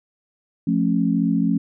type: chord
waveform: sine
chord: F augmented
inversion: none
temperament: just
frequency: 174.61 / 218.3 / 272.8 Hz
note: F3 / A3 / C#4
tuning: 0 / -13 / -28 cents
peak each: -21 dBFS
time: 0.67-1.58 s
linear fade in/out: 5 ms
effects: none